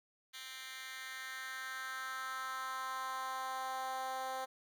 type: tone with high-pass filter sweep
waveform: 10% pulse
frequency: 261.6 Hz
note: C4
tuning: in tune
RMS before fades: -42 dBFS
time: 0.33-4.46 s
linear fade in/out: 20 ms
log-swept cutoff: 2600 to 640 Hz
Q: 2.7
effects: none